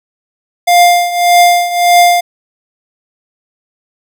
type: tone with tremolo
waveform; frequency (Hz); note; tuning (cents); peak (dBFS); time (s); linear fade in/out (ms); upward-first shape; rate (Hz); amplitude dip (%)
square; 702; F5; +9; -3; 0.67-2.21; 10; triangle; 1.7; 80
effects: none